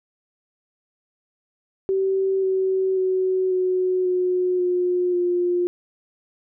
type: tone with pitch steps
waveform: sine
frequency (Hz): 384.5 / 379.2 / 374 / 368.8 / 363.8 / 358.8 / 353.8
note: G4 / F#4 / F#4 / F#4 / F#4 / F4 / F4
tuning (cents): -33 / +43 / +19 / -6 / -29 / +47 / +23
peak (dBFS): -18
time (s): 1.89-5.67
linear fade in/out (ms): 0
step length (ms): 540
effects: none